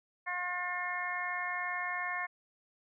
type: harmonic tone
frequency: 357.7 Hz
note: F4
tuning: 41 cents sharp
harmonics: 2 / 3 / 4 / 5 / 6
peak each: -41 / -39 / -46 / -37 / -39 dBFS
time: 0.26-2.27 s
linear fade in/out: 20 ms
effects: none